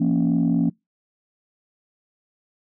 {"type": "chord", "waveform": "sine", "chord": "Bb minor", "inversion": "second", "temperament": "equal with one note detuned", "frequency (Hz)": [170.63, 233.1, 277.2], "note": ["F3", "Bb3", "Db4"], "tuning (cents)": [-40, 0, 0], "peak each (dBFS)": -20, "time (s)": [0, 0.7], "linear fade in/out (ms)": 10, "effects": ["noise-tail reverb RT60 0.2 s tail -26 dB re dry", "tanh soft clip ceiling -12 dBFS"]}